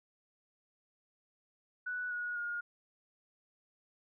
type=tone with pitch steps; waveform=sine; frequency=1480 / 1452.9 / 1426.3 Hz; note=F#6 / F#6 / F6; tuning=0 / -32 / +36 cents; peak=-35 dBFS; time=1.86-2.61 s; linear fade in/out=10 ms; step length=250 ms; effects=none